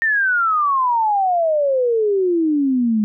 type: exponential sweep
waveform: sine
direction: down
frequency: 1835 to 207.7 Hz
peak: -14 dBFS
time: 0.02-3.04 s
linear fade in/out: 0 ms
effects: none